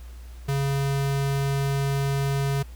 square tone, 138.59 Hz, C#3, in tune, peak -23 dBFS, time 0.48-2.63 s, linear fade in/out 10 ms, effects added 60 Hz sine -38 dBFS peak until 2.75 s + pink hiss -54 dBFS RMS until 2.75 s

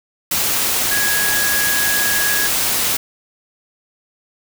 sine tone in noise, 1661.2 Hz, G#6, in tune, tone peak -19 dBFS, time 0.91-2.47 s, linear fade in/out 5 ms, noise white, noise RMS -18 dBFS, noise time 0.31-2.97 s, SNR -4 dB, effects none

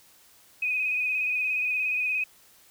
sine tone with vibrato, 2503 Hz, D#7, 10 cents sharp, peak -24 dBFS, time 0.62-2.24 s, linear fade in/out 5 ms, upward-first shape square, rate 17 Hz, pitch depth 26 cents each way, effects white hiss -57 dBFS RMS until 2.7 s

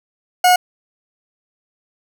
40% pulse tone, 725 Hz, F#5, 35 cents flat, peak -8 dBFS, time 0.44-0.56 s, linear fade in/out 5 ms, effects none

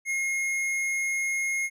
sine tone with hard clipping, 2150 Hz, C7, 47 cents sharp, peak -27 dBFS, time 0.05-1.7 s, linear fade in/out 50 ms, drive 12 dB, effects resampled to 32000 Hz

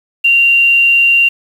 sine tone with quantisation, 2768 Hz, F7, 16 cents flat, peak -6 dBFS, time 0.24-1.29 s, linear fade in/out 10 ms, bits 6, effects none

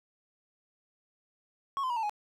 triangle tone with pitch steps, 1102 / 1028.2 / 959.3 / 895.1 / 835.2 Hz, C#6 / C6 / A#5 / A5 / G#5, -11 / -31 / +49 / +29 / +10 cents, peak -27 dBFS, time 1.77-2.095 s, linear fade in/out 0 ms, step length 65 ms, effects none

